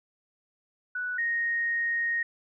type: tone pair in turn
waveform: sine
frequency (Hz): 1480 / 1864.7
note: F#6 / A#6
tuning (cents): 0 / 0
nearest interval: major third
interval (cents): 400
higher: second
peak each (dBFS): -29 / -25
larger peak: second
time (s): 0.95-1.18 / 1.18-2.23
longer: second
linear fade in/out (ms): 5
effects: none